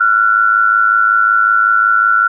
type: tone pair together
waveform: sine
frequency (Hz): 1362.6 / 1468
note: F6 / F#6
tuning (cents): -43 / -14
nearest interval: minor second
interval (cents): 129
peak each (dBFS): -10 / -12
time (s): 0-2.28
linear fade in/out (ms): 10
effects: none